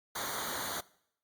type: noise with comb filter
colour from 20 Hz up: pink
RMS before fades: -37 dBFS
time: 0.15-0.81 s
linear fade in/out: 10 ms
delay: 0.38 ms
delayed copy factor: -1
effects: noise-tail reverb RT60 0.7 s tail -22 dB re dry + Opus 48 kbps